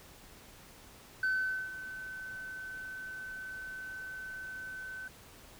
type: tone with ADSR envelope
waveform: sine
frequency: 1523 Hz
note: F#6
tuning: 50 cents sharp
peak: -25 dBFS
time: 1.23-5.08 s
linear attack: 4 ms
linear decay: 460 ms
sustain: -15 dB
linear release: 4 ms
effects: tanh soft clip ceiling -26 dBFS + pink hiss -55 dBFS RMS until 5.59 s